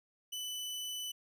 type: tone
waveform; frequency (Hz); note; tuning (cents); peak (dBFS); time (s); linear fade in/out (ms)
sawtooth; 2991; F#7; +18; -35; 0.32-1.12; 10
effects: none